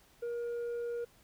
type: tone with tanh clipping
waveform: sine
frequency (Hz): 473.9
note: A#4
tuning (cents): +28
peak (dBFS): -35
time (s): 0.22-1.05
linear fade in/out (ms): 10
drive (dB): 3
effects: pink hiss -64 dBFS RMS until 1.23 s